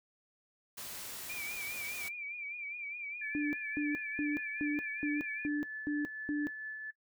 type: noise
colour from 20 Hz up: white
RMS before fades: -44 dBFS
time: 0.77-2.09 s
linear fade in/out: 10 ms
type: tone with vibrato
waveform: sine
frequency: 2355 Hz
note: D7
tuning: 4 cents sharp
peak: -39 dBFS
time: 1.29-5.47 s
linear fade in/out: 10 ms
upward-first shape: triangle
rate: 4.9 Hz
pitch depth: 83 cents each way
type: tone with tremolo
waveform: sine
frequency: 1736 Hz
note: A6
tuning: 24 cents flat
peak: -38 dBFS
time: 3.21-6.91 s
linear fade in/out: 10 ms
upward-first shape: triangle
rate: 4.4 Hz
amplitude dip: 35%
type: tone bursts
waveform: sine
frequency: 295.3 Hz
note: D4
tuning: 10 cents sharp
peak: -30 dBFS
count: 8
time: 3.35-6.47 s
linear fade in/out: 0 ms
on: 180 ms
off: 240 ms
effects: noise-tail reverb RT60 0.1 s tail -17 dB re dry